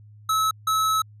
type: tone bursts at uneven times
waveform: square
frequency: 1295 Hz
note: E6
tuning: 31 cents flat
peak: -20 dBFS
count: 2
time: 0.29-0.51 / 0.67-1.02 s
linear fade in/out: 5 ms
effects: added 105 Hz sine -45 dBFS peak until 1.2 s + resampled to 32000 Hz